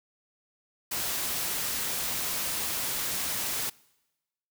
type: noise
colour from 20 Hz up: white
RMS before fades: -31 dBFS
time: 0.91-3.7 s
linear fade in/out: 10 ms
effects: noise-tail reverb RT60 1.0 s tail -24 dB re dry